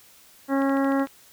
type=harmonic tone; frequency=273.5 Hz; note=C#4; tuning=23 cents flat; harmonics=1 / 2 / 3 / 4 / 5 / 6 / 7; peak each=-21 / -27 / -31 / -33 / -35 / -37 / -38 dBFS; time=0.48-1.07 s; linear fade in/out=50 ms
type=click train; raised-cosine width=0.3 ms; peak=-25 dBFS; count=7; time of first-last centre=0.62-1.071 s; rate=13.3 Hz
effects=white hiss -53 dBFS RMS until 1.32 s